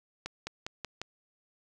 accelerating click train, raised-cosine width 0.2 ms, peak -19 dBFS, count 5, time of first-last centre 0.26-1.016 s, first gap 210 ms, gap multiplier 0.93, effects none

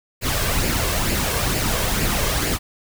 pink noise with flanger, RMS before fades -21 dBFS, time 0.21-2.59 s, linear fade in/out 50 ms, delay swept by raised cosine 0.41 to 1.91 ms, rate 2.2 Hz, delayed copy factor +0.5, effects none

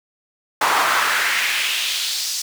brown noise with high-pass filter sweep, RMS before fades -20 dBFS, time 0.61-2.42 s, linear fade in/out 5 ms, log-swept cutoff 920 to 5500 Hz, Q 2.1, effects none

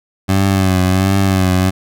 20% pulse tone with vibrato, 94.8 Hz, F#2, 43 cents sharp, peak -6 dBFS, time 0.28-1.71 s, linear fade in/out 20 ms, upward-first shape triangle, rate 1.4 Hz, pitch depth 65 cents each way, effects none

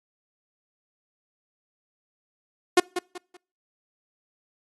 sawtooth tone with echo, 359.2 Hz, F4, 49 cents sharp, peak -9 dBFS, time 2.77-2.8 s, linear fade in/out 5 ms, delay 190 ms, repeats 3, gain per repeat -11 dB, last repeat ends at 3.37 s, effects noise-tail reverb RT60 0.4 s tail -26 dB re dry + AAC 32 kbps

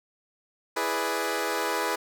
15% pulse chord, E dominant seventh, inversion none, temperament equal, 329.6 / 415.3 / 493.9 / 587.3 Hz, E4 / G#4 / B4 / D5, 0 / 0 / 0 / 0 cents, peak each -27 / -24 / -24 / -29 dBFS, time 0.76-1.96 s, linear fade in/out 10 ms, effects none

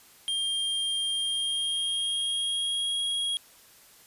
square tone with pitch glide, 3203 to 3291 Hz, G7 to G#7, +37 to -16 cents, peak -27 dBFS, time 0.28-3.37 s, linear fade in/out 0 ms, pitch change +47 cents, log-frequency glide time 1.12-3.01 s, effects white hiss -55 dBFS RMS until 4.06 s + resampled to 32000 Hz

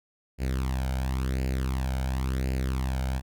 sawtooth tone with flanger, 65.2 Hz, C2, 5 cents flat, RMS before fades -28 dBFS, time 0.38-3.22 s, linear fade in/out 50 ms, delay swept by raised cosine 0.42 to 1.34 ms, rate 0.94 Hz, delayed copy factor +0.7, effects none

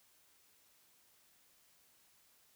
silence, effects white hiss -69 dBFS RMS until 2.55 s

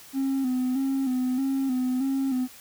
triangle tone with vibrato, 261.6 Hz, C4, in tune, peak -20 dBFS, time 0.13-2.48 s, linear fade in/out 50 ms, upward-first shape square, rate 1.6 Hz, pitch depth 53 cents each way, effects tanh soft clip ceiling -18 dBFS + white hiss -48 dBFS RMS until 2.6 s

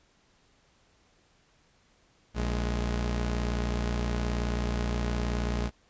sawtooth tone pair together, 58.93 / 210 Hz, A#1 / G#3, +19 / +19 cents, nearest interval octave + minor seventh, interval 2200 cents, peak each -24 / -31 dBFS, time 2.34-5.71 s, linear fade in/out 50 ms, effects pink hiss -65 dBFS RMS until 5.89 s + resampled to 16000 Hz

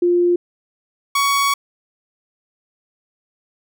sine / sawtooth tone pair in turn, 350.9 / 1120.5 Hz, F4 / C#6, +8 / +18 cents, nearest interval octave + minor sixth, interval 2010 cents, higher second, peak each -12 / -11 dBFS, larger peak second, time 0.02-0.36 / 1.15-1.54 s, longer second, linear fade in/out 5 ms, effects none

